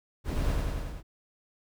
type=noise with echo; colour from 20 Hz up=brown; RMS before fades=-30 dBFS; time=0.24-0.57 s; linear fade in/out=50 ms; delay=92 ms; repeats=5; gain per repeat=-2 dB; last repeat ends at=1.03 s; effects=none